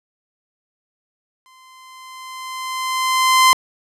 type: tone with exponential growth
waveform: sawtooth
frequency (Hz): 1036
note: C6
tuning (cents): -17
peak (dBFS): -4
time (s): 1.46-3.53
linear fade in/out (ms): 0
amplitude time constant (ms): 450
effects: low-pass 12000 Hz 12 dB/octave